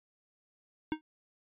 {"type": "tone with exponential decay", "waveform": "square", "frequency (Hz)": 311.1, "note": "D#4", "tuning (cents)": 0, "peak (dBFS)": -26, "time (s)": [0.92, 1.01], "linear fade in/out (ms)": 0, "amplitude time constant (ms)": 18, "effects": ["resampled to 8000 Hz"]}